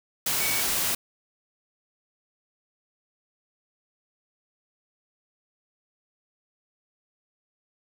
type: tone in noise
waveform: sine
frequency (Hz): 2251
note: C#7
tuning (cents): +26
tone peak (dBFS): -31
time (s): 0.4-0.61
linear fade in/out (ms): 5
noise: white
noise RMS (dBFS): -26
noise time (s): 0.26-0.95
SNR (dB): -8
effects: none